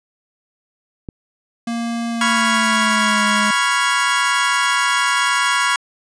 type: click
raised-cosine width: 3 ms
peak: -16 dBFS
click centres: 1.088 s
type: tone with pitch glide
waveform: square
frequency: 233.1 to 210.1 Hz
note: A#3 to G#3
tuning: 0 to +20 cents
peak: -21 dBFS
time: 1.67-3.51 s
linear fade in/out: 5 ms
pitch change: -180 cents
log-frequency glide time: 2.1-3.24 s
type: chord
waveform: 30% pulse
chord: C# dominant seventh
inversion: third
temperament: equal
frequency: 987.8 / 1108.7 / 1396.9 / 1661.2 Hz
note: B5 / C#6 / E#6 / G#6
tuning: 0 / 0 / 0 / 0 cents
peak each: -18 dBFS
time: 2.21-5.76 s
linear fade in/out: 2 ms
effects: resampled to 22050 Hz